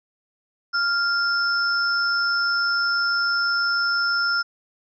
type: tone pair together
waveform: sine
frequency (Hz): 1396.9 / 5274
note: F6 / E8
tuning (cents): 0 / 0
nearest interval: octave + major seventh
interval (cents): 2300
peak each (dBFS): -20 / -25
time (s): 0.73-4.43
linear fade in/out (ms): 20
effects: none